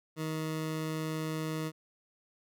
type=tone; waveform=20% pulse; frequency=157.6 Hz; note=D#3; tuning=23 cents sharp; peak=-28 dBFS; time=0.16-1.72 s; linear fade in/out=50 ms; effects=none